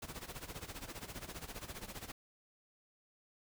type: noise with tremolo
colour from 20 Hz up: pink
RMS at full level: -44 dBFS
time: 0.02-2.12 s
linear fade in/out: 5 ms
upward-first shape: sine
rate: 15 Hz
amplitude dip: 80%
effects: none